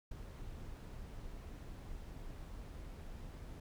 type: noise with ADSR envelope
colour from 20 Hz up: brown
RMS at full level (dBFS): -43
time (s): 0.11-3.6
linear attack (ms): 7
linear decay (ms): 11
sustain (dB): -5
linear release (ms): 4
effects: none